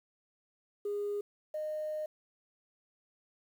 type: tone pair in turn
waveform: sine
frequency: 410 / 614.3 Hz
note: G#4 / D#5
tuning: -22 / -22 cents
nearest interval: perfect fifth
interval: 700 cents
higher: second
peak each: -31 / -33 dBFS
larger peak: first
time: 0.85-1.21 / 1.54-2.06 s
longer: second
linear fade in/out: 5 ms
effects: tanh soft clip ceiling -28 dBFS + 10-bit